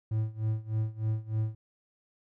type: tone with tremolo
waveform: triangle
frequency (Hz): 109.5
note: A2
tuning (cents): -8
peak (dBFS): -23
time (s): 0.11-1.55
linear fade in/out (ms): 5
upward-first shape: sine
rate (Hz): 3.3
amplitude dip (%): 90
effects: none